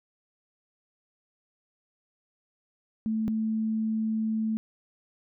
sine tone pair in turn, 220 / 220 Hz, A3 / A3, 0 / 0 cents, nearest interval unison, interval 0 cents, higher neither, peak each -25 dBFS, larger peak neither, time 3.06-3.28 / 3.28-4.57 s, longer second, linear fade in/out 0 ms, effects none

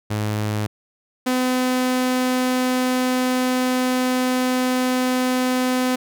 sawtooth tone pair in turn, 106 / 253.9 Hz, G#2 / B3, +36 / +48 cents, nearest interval octave + minor third, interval 1512 cents, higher second, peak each -17 / -14 dBFS, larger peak second, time 0.1-0.67 / 1.26-5.96 s, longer second, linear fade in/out 10 ms, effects none

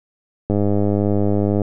click train, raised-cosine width 2 ms, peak -6 dBFS, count 115, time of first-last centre 0.5-1.618 s, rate 102 Hz, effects none

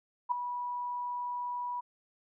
sine tone with ADSR envelope, 977 Hz, B5, 19 cents flat, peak -23 dBFS, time 0.29-1.81 s, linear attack 26 ms, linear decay 6 ms, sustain -10 dB, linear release 14 ms, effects none

